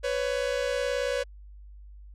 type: tone pair together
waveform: 45% pulse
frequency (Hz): 499.4 / 558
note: B4 / C#5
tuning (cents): +19 / +11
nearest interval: major second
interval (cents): 192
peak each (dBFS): -29 / -29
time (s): 0.03-1.24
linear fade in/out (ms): 20
effects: added 50 Hz sine -44 dBFS peak until 2.14 s + low-pass 7000 Hz 12 dB/octave